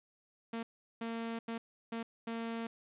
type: tone bursts at uneven times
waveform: sawtooth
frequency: 229.1 Hz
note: A#3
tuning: 30 cents flat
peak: -33 dBFS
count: 5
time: 0.53-0.63 / 1.01-1.39 / 1.48-1.58 / 1.92-2.03 / 2.27-2.67 s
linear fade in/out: 5 ms
effects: resampled to 8000 Hz + 11-bit